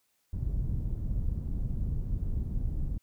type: low-pass noise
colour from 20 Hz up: pink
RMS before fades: -31 dBFS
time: 0.33-2.98 s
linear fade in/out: 5 ms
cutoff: 120 Hz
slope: 12 dB/octave
effects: white hiss -74 dBFS RMS until 3.02 s